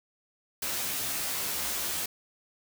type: noise with comb filter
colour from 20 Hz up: white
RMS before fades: -32 dBFS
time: 0.62-2.06 s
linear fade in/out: 5 ms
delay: 14 ms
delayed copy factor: +0.95
effects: none